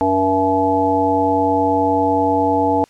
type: harmonic tone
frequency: 95.1 Hz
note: F#2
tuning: 48 cents sharp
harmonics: 1 / 3 / 5 / 7 / 9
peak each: -28 / -19 / -20 / -21 / -17 dBFS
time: 0.01-2.84 s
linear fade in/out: 0 ms
effects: white hiss -52 dBFS RMS until 2.89 s + low-pass 7000 Hz 12 dB/octave